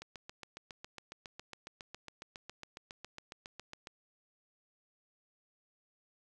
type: click train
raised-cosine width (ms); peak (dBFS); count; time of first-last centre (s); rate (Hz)
0.2; -28; 29; 0.02-3.871; 7.27
effects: none